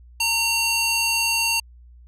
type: tone with high-pass filter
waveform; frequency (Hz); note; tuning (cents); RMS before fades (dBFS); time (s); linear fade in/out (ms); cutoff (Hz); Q
square; 916; A#5; -31; -21; 0.2-1.6; 5; 2500; 0.88
effects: added 60 Hz sine -44 dBFS peak until 2.07 s + low-pass 12000 Hz 12 dB/octave